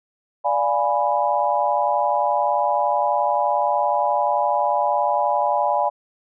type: chord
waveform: sine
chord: D diminished seventh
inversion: none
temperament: equal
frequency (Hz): 587.3 / 698.5 / 830.6 / 987.8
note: D5 / F5 / Ab5 / Cb6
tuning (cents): 0 / 0 / 0 / 0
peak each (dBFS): -23 / -24 / -21 / -23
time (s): 0.44-5.9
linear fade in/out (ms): 20
effects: none